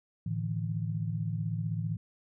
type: chord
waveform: sine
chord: A suspended fourth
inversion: none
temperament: equal with one note detuned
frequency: 110 / 149.14 / 164.81 Hz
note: A2 / D3 / E3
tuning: 0 / +27 / 0 cents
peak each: -33 / -37 / -34 dBFS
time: 0.26-1.97 s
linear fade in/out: 5 ms
effects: none